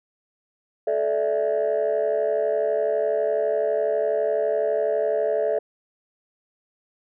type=chord; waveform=sine; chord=A suspended fourth; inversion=none; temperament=equal with one note detuned; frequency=435.2 / 587.3 / 659.3 Hz; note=A4 / D5 / E5; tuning=-19 / 0 / 0 cents; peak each=-23 dBFS; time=0.87-5.59 s; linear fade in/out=5 ms; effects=tanh soft clip ceiling -15 dBFS